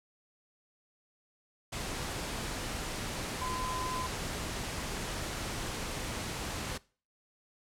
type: tone in noise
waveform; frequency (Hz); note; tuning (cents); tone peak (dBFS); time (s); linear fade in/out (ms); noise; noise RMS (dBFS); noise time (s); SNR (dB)
sine; 1019; C6; -46; -35; 3.41-4.07; 10; pink; -37; 1.72-6.78; -1
effects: noise-tail reverb RT60 0.4 s tail -22 dB re dry + low-pass 10000 Hz 12 dB/octave

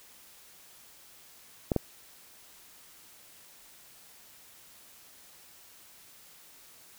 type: clicks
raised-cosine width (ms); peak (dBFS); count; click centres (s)
2; -12; 2; 1.718 / 1.763
effects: white hiss -55 dBFS RMS until 6.98 s

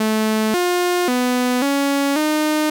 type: tone with pitch steps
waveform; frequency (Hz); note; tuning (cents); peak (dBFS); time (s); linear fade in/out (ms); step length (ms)
sawtooth; 217.7 / 355.7 / 248.9 / 279.9 / 305.9; A3 / F4 / B3 / C#4 / D#4; -18 / +32 / +14 / +17 / -29; -12; 0-2.7; 5; 540
effects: none

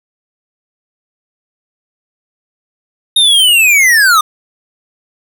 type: linear sweep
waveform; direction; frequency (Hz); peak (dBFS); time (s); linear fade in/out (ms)
square; down; 3729 to 1191; -6; 3.16-4.21; 5
effects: none

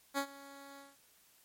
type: tone with ADSR envelope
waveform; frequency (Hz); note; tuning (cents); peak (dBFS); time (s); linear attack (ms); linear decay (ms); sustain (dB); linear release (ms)
10% pulse; 278.2; C#4; +6; -22; 0.14-0.97; 40; 79; -20; 190
effects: white hiss -66 dBFS RMS until 1.44 s + MP3 64 kbps

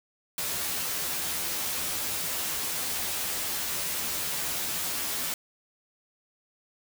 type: noise with comb filter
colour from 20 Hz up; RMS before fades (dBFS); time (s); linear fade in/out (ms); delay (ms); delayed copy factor
white; -31; 0.38-5.34; 2; 12; +0.75
effects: none

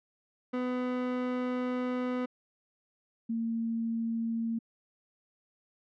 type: tone pair in turn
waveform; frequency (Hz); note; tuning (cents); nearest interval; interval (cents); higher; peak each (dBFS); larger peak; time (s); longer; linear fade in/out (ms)
30% pulse / sine; 250.5 / 228.4; B3 / A#3; +25 / -35; major second; 160; first; -27 / -29; first; 0.53-2.26 / 3.29-4.59; first; 10
effects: low-pass 2000 Hz 12 dB/octave

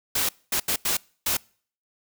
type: noise bursts at uneven times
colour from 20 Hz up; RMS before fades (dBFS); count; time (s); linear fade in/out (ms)
white; -24; 5; 0.15-0.29 / 0.52-0.6 / 0.68-0.76 / 0.85-0.97 / 1.26-1.37; 5
effects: noise-tail reverb RT60 0.5 s tail -26 dB re dry

